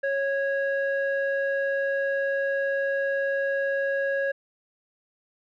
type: tone with low-pass filter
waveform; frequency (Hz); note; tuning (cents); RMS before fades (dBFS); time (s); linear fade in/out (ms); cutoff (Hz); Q
square; 551; C#5; -11; -26; 0.03-4.32; 10; 1400; 6.6
effects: none